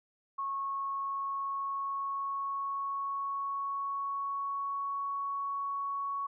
sine tone with pitch glide, 1098 to 1114.6 Hz, C#6 to C#6, -17 to +9 cents, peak -32 dBFS, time 0.38-6.27 s, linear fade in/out 10 ms, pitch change +26 cents, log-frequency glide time 0.59-5.04 s, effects none

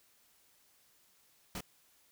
pink noise with echo, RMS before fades -40 dBFS, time 1.55-1.58 s, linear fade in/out 2 ms, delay 27 ms, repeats 1, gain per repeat -2 dB, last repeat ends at 1.607 s, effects white hiss -68 dBFS RMS until 2.11 s

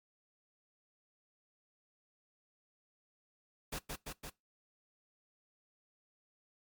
pink noise with echo, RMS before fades -40 dBFS, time 3.72-3.79 s, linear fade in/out 10 ms, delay 170 ms, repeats 3, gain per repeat -2 dB, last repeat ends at 4.3 s, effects noise-tail reverb RT60 0.2 s tail -21 dB re dry + MP3 96 kbps

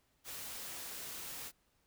white noise, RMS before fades -45 dBFS, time 0.24-1.52 s, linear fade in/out 50 ms, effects pink hiss -75 dBFS RMS until 1.86 s

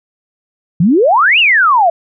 sine exponential two-way sweep, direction up then down, 153.5 to 2960 to 648 Hz, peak -6 dBFS, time 0.8-1.9 s, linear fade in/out 5 ms, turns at 1.39 s, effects none

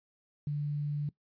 sine tone with quantisation, 146.6 Hz, D3, 3 cents flat, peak -30 dBFS, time 0.47-1.09 s, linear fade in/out 2 ms, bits 10, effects noise-tail reverb RT60 0.1 s tail -20 dB re dry + resampled to 11025 Hz

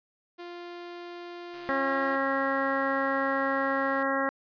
sawtooth tone, 348.8 Hz, F4, 2 cents flat, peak -35 dBFS, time 0.38-2.17 s, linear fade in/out 20 ms
click train, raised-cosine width 0.2 ms, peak -33 dBFS, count 334, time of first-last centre 1.54-4.025 s, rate 134 Hz
harmonic tone, 271.6 Hz, C#4, 35 cents flat, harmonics 1 / 2 / 3 / 4 / 5 / 6 / 7, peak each -32 / -30 / -35 / -32 / -34 / -34 / -34 dBFS, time 1.69-4.29 s, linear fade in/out 0 ms
effects resampled to 11025 Hz

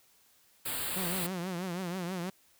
white band-stop noise, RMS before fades -35 dBFS, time 0.65-1.27 s, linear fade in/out 10 ms, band 4700 to 7500 Hz, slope 96 dB/octave
sawtooth tone with vibrato, 180 Hz, F#3, 47 cents flat, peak -30 dBFS, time 0.96-2.3 s, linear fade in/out 5 ms, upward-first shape triangle, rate 6.2 Hz, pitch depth 130 cents each way
effects white hiss -65 dBFS RMS until 2.59 s

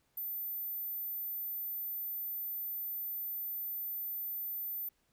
sine tone, 14070 Hz, A9, 1 cent flat, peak -36 dBFS, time 0.17-4.89 s, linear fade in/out 5 ms, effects pink hiss -75 dBFS RMS until 5.12 s

